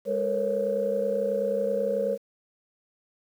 sine tone cluster, 204.1 / 450.5 / 481.2 / 549 Hz, G#3 / A4 / B4 / C#5, -30 / +41 / -45 / -17 cents, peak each -34 / -32 / -28 / -26 dBFS, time 0.05-2.18 s, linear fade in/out 50 ms, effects tanh soft clip ceiling -14 dBFS + 9-bit

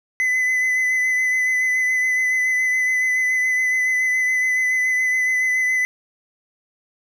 triangle tone with vibrato, 2018 Hz, B6, 37 cents sharp, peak -15 dBFS, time 0.2-5.85 s, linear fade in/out 0 ms, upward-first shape sine, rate 7.1 Hz, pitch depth 19 cents each way, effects none

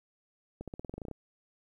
accelerating click train, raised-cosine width 2 ms, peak -27 dBFS, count 12, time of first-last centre 0.61-1.113 s, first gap 67 ms, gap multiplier 0.92, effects 11-bit

